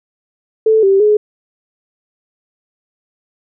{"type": "tone with pitch steps", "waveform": "sine", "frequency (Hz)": [439.4, 389.8, 421.5], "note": ["A4", "G4", "G#4"], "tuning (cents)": [-2, -10, 26], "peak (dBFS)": -7, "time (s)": [0.66, 1.17], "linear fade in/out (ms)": 5, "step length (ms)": 170, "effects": []}